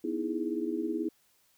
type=chord; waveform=sine; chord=E major seventh; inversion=second; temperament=equal; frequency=246.9 / 311.1 / 329.6 / 415.3 Hz; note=B3 / D#4 / E4 / G#4; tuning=0 / 0 / 0 / 0 cents; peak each=-37 / -35 / -33 / -37 dBFS; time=0.04-1.09 s; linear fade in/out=5 ms; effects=white hiss -68 dBFS RMS until 1.57 s